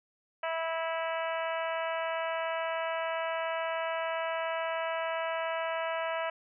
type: harmonic tone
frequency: 327 Hz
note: E4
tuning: 14 cents flat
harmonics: 2 / 3 / 4 / 5 / 6 / 7 / 8 / 9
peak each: -33 / -37 / -39 / -41 / -43 / -44 / -45 / -46 dBFS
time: 0.43-6.3 s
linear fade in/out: 5 ms
effects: none